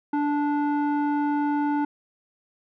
square tone with low-pass filter, 291.9 Hz, D4, 10 cents flat, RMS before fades -24 dBFS, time 0.13-1.85 s, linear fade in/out 5 ms, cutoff 1100 Hz, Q 2, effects none

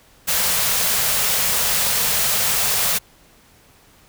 white band-stop noise, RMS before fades -19 dBFS, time 0.27-2.99 s, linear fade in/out 20 ms, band 230 to 410 Hz, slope 96 dB/octave, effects pink hiss -52 dBFS RMS until 4.08 s

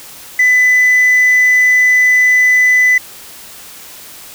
sine tone, 2000 Hz, B6, 21 cents sharp, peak -4 dBFS, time 0.39-2.98 s, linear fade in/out 5 ms, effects tanh soft clip ceiling -5 dBFS + white hiss -34 dBFS RMS until 4.34 s

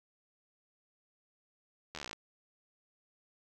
slowing click train, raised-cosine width 0.2 ms, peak -24 dBFS, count 13, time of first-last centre 1.95-2.13 s, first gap 12 ms, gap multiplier 1.04, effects none

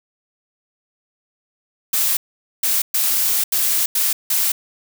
blue noise bursts at uneven times, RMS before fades -18 dBFS, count 6, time 1.93-2.17 / 2.63-2.82 / 2.94-3.44 / 3.52-3.86 / 3.95-4.13 / 4.3-4.52 s, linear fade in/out 5 ms, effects none

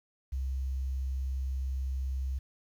sine tone with quantisation, 65.9 Hz, C2, 13 cents sharp, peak -30 dBFS, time 0.32-2.39 s, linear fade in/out 10 ms, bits 10, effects none

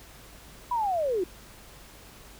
sine linear sweep, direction down, 999 to 338.5 Hz, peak -24 dBFS, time 0.71-1.24 s, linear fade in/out 5 ms, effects added 50 Hz sine -54 dBFS peak until 2.39 s + pink hiss -50 dBFS RMS until 2.39 s

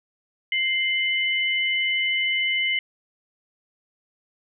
sine tone pair together, 2093 / 2987 Hz, C7 / F#7, 0 / +16 cents, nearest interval tritone, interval 616 cents, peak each -22 / -25 dBFS, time 0.52-2.79 s, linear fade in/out 2 ms, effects none

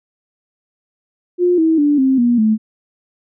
sine tone with pitch steps, 355.4 / 322.2 / 292 / 264.7 / 240 / 217.5 Hz, F4 / E4 / D4 / C4 / B3 / A3, +30 / -39 / -10 / +20 / -49 / -20 cents, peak -10 dBFS, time 1.38-2.58 s, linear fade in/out 50 ms, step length 200 ms, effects none

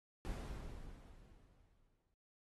brown noise with exponential decay, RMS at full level -40 dBFS, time 0.25-2.14 s, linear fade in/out 0 ms, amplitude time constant 410 ms, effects AAC 32 kbps

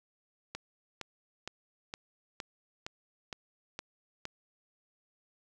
click train, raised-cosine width 0.2 ms, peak -21 dBFS, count 9, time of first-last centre 0.55-4.254 s, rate 2.16 Hz, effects none

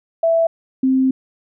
sine tone pair in turn, 661 / 262.3 Hz, E5 / C4, +5 / +4 cents, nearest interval octave + major third, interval 1601 cents, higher first, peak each -12 dBFS, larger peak neither, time 0.23-0.47 / 0.83-1.11 s, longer second, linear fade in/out 5 ms, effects none

